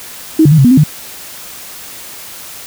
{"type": "tone with pitch steps", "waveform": "sine", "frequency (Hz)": [316.5, 144.5, 158.4, 135.1, 244, 262.1, 151.3], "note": ["D#4", "D3", "D#3", "C#3", "B3", "C4", "D#3"], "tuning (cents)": [30, -28, 31, -44, -21, 3, -48], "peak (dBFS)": -3, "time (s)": [0.39, 0.838], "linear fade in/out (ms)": 5, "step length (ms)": 64, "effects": ["white hiss -30 dBFS RMS until 2.66 s"]}